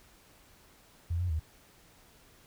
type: tone with pitch steps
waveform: sine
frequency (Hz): 85.1 / 89.4 / 78.5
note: F2 / F2 / D#2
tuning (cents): -44 / +41 / +16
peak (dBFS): -28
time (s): 1.1-1.397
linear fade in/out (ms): 10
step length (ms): 99
effects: pink hiss -60 dBFS RMS until 2.46 s